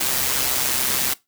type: noise with amplitude modulation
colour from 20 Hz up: white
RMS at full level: -19 dBFS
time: 0-1.14 s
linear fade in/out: 10 ms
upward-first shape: sine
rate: 131 Hz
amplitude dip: 55%
effects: noise-tail reverb RT60 0.2 s tail -20 dB re dry